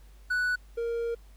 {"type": "tone pair in turn", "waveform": "triangle", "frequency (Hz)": [1481, 466.5], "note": ["F#6", "A#4"], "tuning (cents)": [1, 1], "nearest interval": "octave + minor sixth", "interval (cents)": 2000, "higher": "first", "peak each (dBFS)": [-23, -26], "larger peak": "first", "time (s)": [[0.3, 0.56], [0.77, 1.15]], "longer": "second", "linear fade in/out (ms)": 10, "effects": ["added 50 Hz sine -49 dBFS peak until 1.36 s", "pink hiss -63 dBFS RMS until 1.36 s"]}